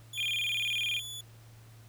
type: tone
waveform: sawtooth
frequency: 3443 Hz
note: A7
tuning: 38 cents flat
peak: -36 dBFS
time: 0.13-1.21 s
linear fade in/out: 5 ms
type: tone with vibrato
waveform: sine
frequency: 2794 Hz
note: F7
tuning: in tune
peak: -29 dBFS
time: 0.15-1.02 s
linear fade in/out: 50 ms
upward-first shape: square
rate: 19 Hz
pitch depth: 240 cents each way
effects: added 113 Hz sine -51 dBFS peak until 1.88 s + pink hiss -60 dBFS RMS until 1.88 s